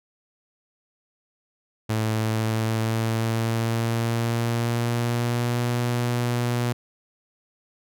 sawtooth tone with pitch glide, 110 to 120.65 Hz, A2 to B2, 0 to -40 cents, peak -18 dBFS, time 1.89-6.73 s, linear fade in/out 10 ms, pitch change +160 cents, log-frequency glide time 2.13-5.62 s, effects none

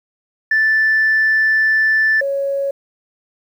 sine tone pair in turn, 1760 / 554.4 Hz, A6 / C#5, 0 / 0 cents, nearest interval octave + minor sixth, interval 2000 cents, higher first, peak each -10 / -16 dBFS, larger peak first, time 0.51-2.21 / 2.21-2.71 s, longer first, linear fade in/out 5 ms, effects tanh soft clip ceiling -8 dBFS + 8-bit

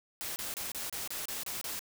white noise bursts, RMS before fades -38 dBFS, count 9, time 0.21-1.792 s, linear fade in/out 0 ms, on 150 ms, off 29 ms, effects none

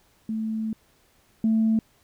sine tone pair in turn, 220 / 221.7 Hz, A3 / A3, 0 / +13 cents, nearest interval unison, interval 13 cents, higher second, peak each -25 / -17 dBFS, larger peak second, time 0.29-0.73 / 1.44-1.79 s, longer first, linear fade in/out 2 ms, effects tanh soft clip ceiling -14 dBFS + pink hiss -62 dBFS RMS until 2.03 s

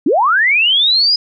sine linear sweep, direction up, 236.4 to 5030 Hz, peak -9 dBFS, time 0.06-1.16 s, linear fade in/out 5 ms, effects none

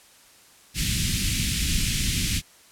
pink band-stop noise, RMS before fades -24 dBFS, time 0.74-2.42 s, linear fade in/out 50 ms, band 230 to 2300 Hz, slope 24 dB/octave, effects white hiss -53 dBFS RMS until 2.71 s + low-pass 11000 Hz 12 dB/octave

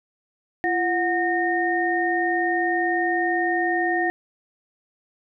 sine tone cluster, 341.2 / 731 / 1838 Hz, F4 / F#5 / A#6, -40 / -21 / -25 cents, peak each -24 dBFS, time 0.64-4.1 s, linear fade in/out 0 ms, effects none

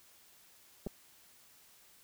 clicks, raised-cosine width 2 ms, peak -26 dBFS, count 2, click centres 0.865 / 0.87 s, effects white hiss -62 dBFS RMS until 2.03 s

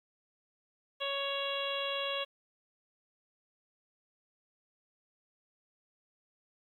harmonic tone, 556 Hz, C#5, 5 cents sharp, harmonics 1 / 2 / 3 / 4 / 5 / 6 / 7, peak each -37 / -40 / -45 / -47 / -39 / -38 / -46 dBFS, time 1-2.25 s, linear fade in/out 20 ms, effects 11-bit

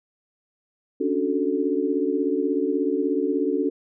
sine chord, D major seventh, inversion third, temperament equal, 277.2 / 293.7 / 370 / 440 Hz, C#4 / D4 / F#4 / A4, 0 / 0 / 0 / 0 cents, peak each -26 dBFS, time 1-3.7 s, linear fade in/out 10 ms, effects none

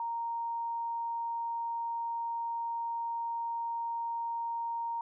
sine tone, 930 Hz, A#5, 4 cents flat, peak -32 dBFS, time 0-5.01 s, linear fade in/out 2 ms, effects none

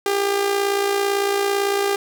sawtooth tone with amplitude modulation, 400 Hz, G4, 35 cents sharp, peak -12 dBFS, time 0.06-1.96 s, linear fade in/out 2 ms, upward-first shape sine, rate 57.9 Hz, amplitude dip 50%, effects none

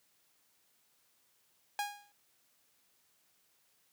sawtooth tone with exponential decay, 820 Hz, G#5, 22 cents flat, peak -27 dBFS, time 1.79-2.12 s, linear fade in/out 1 ms, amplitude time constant 71 ms, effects white hiss -72 dBFS RMS until 3.92 s + high-pass 80 Hz 12 dB/octave

